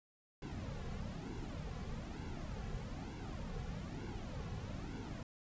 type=noise with flanger; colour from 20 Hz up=brown; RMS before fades=-44 dBFS; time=0.42-5.23 s; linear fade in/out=2 ms; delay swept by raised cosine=1.6 to 3.3 ms; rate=1.1 Hz; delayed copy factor=-0.7; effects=resampled to 16000 Hz